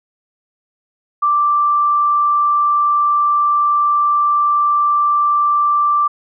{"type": "tone", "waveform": "sine", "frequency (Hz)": 1174.7, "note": "D6", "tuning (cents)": 0, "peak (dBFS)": -11, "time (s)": [1.22, 6.08], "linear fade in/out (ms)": 10, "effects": []}